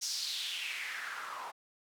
white noise with band-pass filter sweep, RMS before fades -39 dBFS, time 0.01-1.52 s, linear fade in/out 20 ms, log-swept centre 5800 to 910 Hz, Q 4, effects none

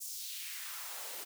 white noise with high-pass filter sweep, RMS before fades -43 dBFS, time 0-1.25 s, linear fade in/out 20 ms, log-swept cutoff 7100 to 340 Hz, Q 1.7, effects none

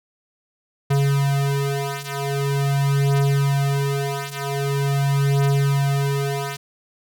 square beating tone pair, 139.3 / 139.74 Hz, C#3 / C#3, +9 / +14 cents, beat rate 0.44 Hz, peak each -23 / -21 dBFS, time 0.9-6.57 s, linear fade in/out 10 ms, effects none

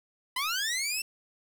15% pulse linear sweep, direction up, 980 to 2700 Hz, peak -22 dBFS, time 0.36-1.02 s, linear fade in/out 5 ms, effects 8-bit

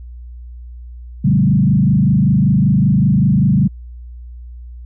sine tone with frequency modulation, 165.7 Hz, E3, 9 cents sharp, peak -9 dBFS, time 1.24-3.68 s, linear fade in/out 10 ms, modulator 25.2 Hz, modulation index 1.9, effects added 60 Hz sine -30 dBFS peak until 4.85 s

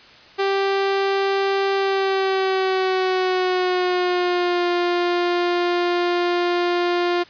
sawtooth tone with pitch glide, 392 to 351.3 Hz, G4 to F4, 0 to +10 cents, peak -14 dBFS, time 0.38-7.24 s, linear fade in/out 20 ms, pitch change -190 cents, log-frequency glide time 1.74-4.67 s, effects white hiss -46 dBFS RMS until 7.29 s + resampled to 11025 Hz

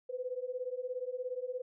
sine beating tone pair, 493.9 / 510.9 Hz, B4 / C5, 0 / -41 cents, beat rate 17 Hz, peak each -39 / -38 dBFS, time 0.09-1.62 s, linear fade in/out 10 ms, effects none

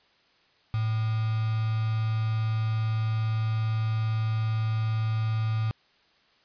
sine tone with quantisation, 110.3 Hz, A2, 5 cents sharp, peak -24 dBFS, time 0.74-5.71 s, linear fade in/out 0 ms, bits 6, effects white hiss -63 dBFS RMS until 6.44 s + resampled to 11025 Hz

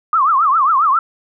sine tone with vibrato, 1185 Hz, D6, 15 cents sharp, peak -10 dBFS, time 0.13-0.99 s, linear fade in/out 2 ms, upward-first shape triangle, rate 7.4 Hz, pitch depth 260 cents each way, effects none

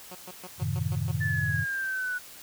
10% pulse tone bursts, 182 Hz, F#3, 28 cents flat, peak -32 dBFS, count 7, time 0.11-1.117 s, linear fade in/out 5 ms, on 41 ms, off 120 ms
sine chord, F# diminished seventh, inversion none, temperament equal, 92.5 / 110 / 130.81 / 155.56 Hz, F#2 / A2 / C3 / Eb3, 0 / 0 / 0 / 0 cents, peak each -32 dBFS, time 0.58-1.66 s, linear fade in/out 50 ms
sine exponential sweep, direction down, 1762 to 1470 Hz, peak -28 dBFS, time 1.2-2.19 s, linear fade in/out 20 ms
effects white hiss -47 dBFS RMS until 2.42 s

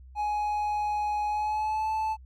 triangle tone with pitch glide, 837 to 873.6 Hz, G#5 to A5, +13 to -13 cents, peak -24 dBFS, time 0.15-2.17 s, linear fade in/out 50 ms, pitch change +74 cents, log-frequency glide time 1.27-1.9 s, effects added 64 Hz sine -46 dBFS peak until 2.25 s

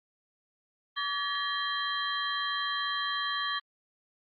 sine tone cluster, 1146 / 1709 / 1895 / 3197 / 4014 Hz, D6 / G#6 / A#6 / G7 / B7, -43 / +49 / +28 / +33 / +27 cents, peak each -33 / -36 / -39 / -35 / -38 dBFS, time 0.96-3.6 s, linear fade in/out 20 ms, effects Opus 24 kbps

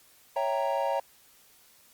triangle chord, C# diminished seventh, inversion none, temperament equal, 554.4 / 659.3 / 784 / 932.3 Hz, C#5 / E5 / G5 / Bb5, 0 / 0 / 0 / 0 cents, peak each -28 / -31 / -31 / -29 dBFS, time 0.36-1 s, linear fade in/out 5 ms, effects white hiss -59 dBFS RMS until 1.93 s + Opus 48 kbps

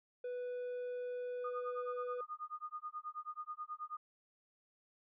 triangle tone, 493.9 Hz, B4, in tune, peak -37 dBFS, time 0.24-2.21 s, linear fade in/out 5 ms
sine tone with tremolo, 1227 Hz, D#6, 25 cents flat, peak -39 dBFS, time 1.44-3.97 s, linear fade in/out 5 ms, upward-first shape sine, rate 9.3 Hz, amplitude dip 100%
effects resampled to 8000 Hz

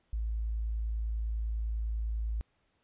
sine tone, 55 Hz, A1, in tune, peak -30 dBFS, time 0.13-2.41 s, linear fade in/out 0 ms, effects pink hiss -74 dBFS RMS until 2.83 s + resampled to 8000 Hz

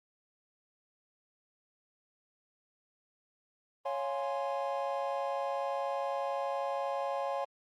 triangle chord, Db major seventh, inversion none, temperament equal, 554.4 / 698.5 / 830.6 / 1046.5 Hz, Db5 / F5 / Ab5 / C6, 0 / 0 / 0 / 0 cents, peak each -33 / -37 / -36 / -38 dBFS, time 3.85-7.45 s, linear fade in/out 10 ms, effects Opus 32 kbps

